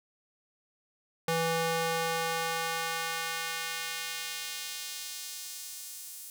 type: tone with high-pass filter sweep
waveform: square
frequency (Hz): 164.81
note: E3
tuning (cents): 0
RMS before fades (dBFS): -34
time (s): 1.28-6.3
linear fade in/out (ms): 2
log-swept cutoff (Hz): 350 to 9500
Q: 0.8
effects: none